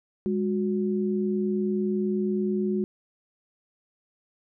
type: tone pair together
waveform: sine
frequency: 204.8 / 365.4 Hz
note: G#3 / F#4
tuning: -24 / -22 cents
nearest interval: minor seventh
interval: 1002 cents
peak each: -25 / -27 dBFS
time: 0.26-2.84 s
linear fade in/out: 0 ms
effects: none